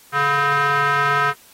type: tone with band-pass filter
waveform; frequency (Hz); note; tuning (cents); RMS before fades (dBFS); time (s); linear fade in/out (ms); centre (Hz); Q
square; 142.3; C#3; +46; -18; 0.12-1.34; 50; 1400; 4.2
effects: white hiss -49 dBFS RMS until 1.53 s + AAC 48 kbps